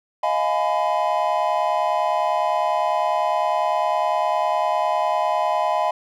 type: chord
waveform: triangle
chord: F half-diminished seventh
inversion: third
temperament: just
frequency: 628.6 / 698.5 / 838.1 / 1005.8 Hz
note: Eb5 / F5 / Ab5 / Cb6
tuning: +18 / 0 / +16 / +31 cents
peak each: -22 dBFS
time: 0.23-5.91 s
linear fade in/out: 5 ms
effects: none